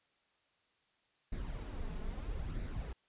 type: noise with flanger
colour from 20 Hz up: brown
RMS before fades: -40 dBFS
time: 1.32-2.93 s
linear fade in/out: 5 ms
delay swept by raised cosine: 0.48 to 4.78 ms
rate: 0.77 Hz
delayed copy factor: +0.5
effects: white hiss -75 dBFS RMS until 3.08 s + resampled to 8000 Hz